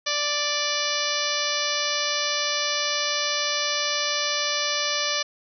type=harmonic tone; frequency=587 Hz; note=D5; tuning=1 cent flat; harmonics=1 / 2 / 3 / 4 / 5 / 6 / 7 / 8 / 9 / 10; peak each=-32 / -32 / -32 / -32 / -32 / -32 / -32 / -32 / -32 / -32 dBFS; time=0.06-5.23 s; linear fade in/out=10 ms; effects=none